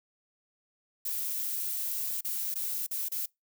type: noise with dropouts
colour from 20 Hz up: violet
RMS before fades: -33 dBFS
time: 1.05-3.26 s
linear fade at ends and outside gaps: 5 ms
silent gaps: 2.209-2.246 / 2.542-2.555 / 2.866-2.91 / 3.086-3.117 s
effects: noise-tail reverb RT60 0.2 s tail -26 dB re dry